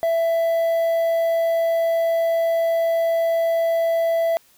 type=tone with quantisation; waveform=triangle; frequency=664 Hz; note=E5; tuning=12 cents sharp; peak=-15 dBFS; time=0.03-4.37 s; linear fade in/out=0 ms; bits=7; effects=white hiss -56 dBFS RMS until 4.57 s